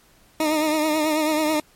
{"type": "tone with vibrato", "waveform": "20% pulse", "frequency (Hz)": 308.5, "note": "D#4", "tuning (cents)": -15, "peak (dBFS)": -14, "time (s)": [0.4, 1.6], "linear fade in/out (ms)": 2, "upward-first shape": "triangle", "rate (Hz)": 9.2, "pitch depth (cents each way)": 58, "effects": ["pink hiss -56 dBFS RMS until 1.75 s", "MP3 64 kbps"]}